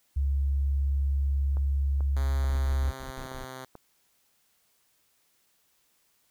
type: tone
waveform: sine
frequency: 69.3 Hz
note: C#2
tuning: in tune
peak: -23 dBFS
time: 0.16-2.91 s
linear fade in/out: 10 ms
type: click train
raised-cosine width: 1 ms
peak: -30 dBFS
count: 6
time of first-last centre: 1.57-3.753 s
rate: 2.29 Hz
type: tone with pitch glide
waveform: 5% pulse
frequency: 135.1 to 130.27 Hz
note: C#3 to C3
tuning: -44 to -7 cents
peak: -28 dBFS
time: 2.16-3.65 s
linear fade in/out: 5 ms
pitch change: -63 cents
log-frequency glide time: 2.29-3.44 s
type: noise bursts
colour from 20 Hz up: brown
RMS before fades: -41 dBFS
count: 6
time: 2.48-3.45 s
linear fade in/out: 5 ms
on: 110 ms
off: 62 ms
effects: white hiss -69 dBFS RMS until 6.3 s